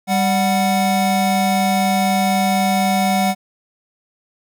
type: tone pair together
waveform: square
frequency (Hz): 196 / 740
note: G3 / F#5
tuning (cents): 0 / 0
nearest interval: octave + major seventh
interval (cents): 2300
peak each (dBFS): -18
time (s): 0.07-3.35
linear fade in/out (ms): 50
effects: none